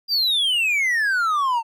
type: exponential sweep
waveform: triangle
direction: down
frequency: 4847 to 890 Hz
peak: -16 dBFS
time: 0.08-1.63 s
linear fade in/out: 50 ms
effects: none